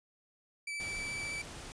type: tone with vibrato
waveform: 40% pulse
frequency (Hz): 2312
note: D7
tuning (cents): -28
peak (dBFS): -36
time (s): 0.67-1.42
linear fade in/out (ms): 5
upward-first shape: triangle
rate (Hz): 14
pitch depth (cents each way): 14
type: noise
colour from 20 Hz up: pink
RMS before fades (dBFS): -46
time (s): 0.8-1.72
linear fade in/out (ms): 0
effects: resampled to 22050 Hz